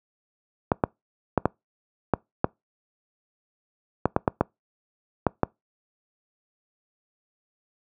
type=clicks; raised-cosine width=1 ms; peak=-4 dBFS; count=12; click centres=0.718 / 0.838 / 1.377 / 1.456 / 2.137 / 2.444 / 4.056 / 4.164 / 4.278 / 4.41 / 5.267 / 5.433 s; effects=noise-tail reverb RT60 0.2 s tail -26 dB re dry + high-pass 80 Hz 12 dB/octave

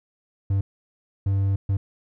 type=tone bursts at uneven times; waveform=triangle; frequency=98 Hz; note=G2; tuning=in tune; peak=-17 dBFS; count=3; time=0.5-0.61 / 1.26-1.56 / 1.69-1.77 s; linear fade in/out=5 ms; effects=none

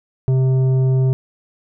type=tone with tanh clipping; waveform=triangle; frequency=130.81 Hz; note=C3; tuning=in tune; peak=-14 dBFS; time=0.28-1.13 s; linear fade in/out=0 ms; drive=13 dB; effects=none

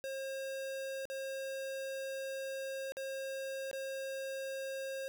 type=tone with dropouts; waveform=square; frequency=537 Hz; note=C5; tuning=45 cents sharp; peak=-39 dBFS; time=0.04-5.08 s; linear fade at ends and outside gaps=0 ms; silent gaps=1.054-1.1 / 2.921-2.969 / 3.713-3.73 s; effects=none

